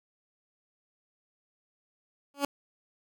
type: tone with exponential growth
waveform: 15% pulse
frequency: 282.4 Hz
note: C#4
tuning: 32 cents sharp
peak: -16 dBFS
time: 2.34-2.45 s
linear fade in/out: 2 ms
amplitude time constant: 23 ms
effects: none